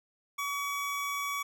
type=tone; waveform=25% pulse; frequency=1134 Hz; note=C#6; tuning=39 cents sharp; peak=-28 dBFS; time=0.38-1.43 s; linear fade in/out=10 ms; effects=none